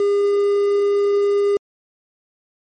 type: tone with quantisation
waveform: triangle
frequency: 405 Hz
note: G#4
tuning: 43 cents flat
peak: -12 dBFS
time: 0-1.57 s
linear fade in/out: 2 ms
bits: 6
effects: MP3 32 kbps